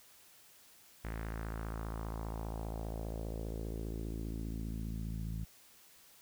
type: tone with low-pass filter sweep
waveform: sawtooth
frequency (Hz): 55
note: A1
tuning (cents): 0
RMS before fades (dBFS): -40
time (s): 1.04-5.45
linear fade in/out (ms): 10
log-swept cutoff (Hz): 2000 to 160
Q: 2.2
effects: white hiss -61 dBFS RMS until 6.21 s